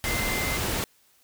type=tone in noise; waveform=sine; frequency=2076 Hz; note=C7; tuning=14 cents flat; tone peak=-30 dBFS; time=0.05-0.57 s; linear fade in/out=0 ms; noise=pink; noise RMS=-28 dBFS; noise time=0.04-0.84 s; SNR=-5 dB; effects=white hiss -62 dBFS RMS until 1.23 s